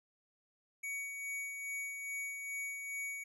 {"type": "tone with tremolo", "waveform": "square", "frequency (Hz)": 2250, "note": "C#7", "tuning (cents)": 25, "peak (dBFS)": -38, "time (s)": [0.83, 3.24], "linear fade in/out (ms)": 10, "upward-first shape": "sine", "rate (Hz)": 2.4, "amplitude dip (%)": 40, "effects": []}